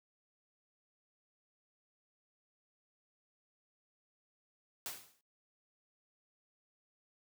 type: noise with exponential decay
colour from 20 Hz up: white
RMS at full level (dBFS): -39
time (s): 4.86-5.21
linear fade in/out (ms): 1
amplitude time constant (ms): 74
effects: noise-tail reverb RT60 0.2 s tail -20 dB re dry + high-pass 100 Hz 12 dB/octave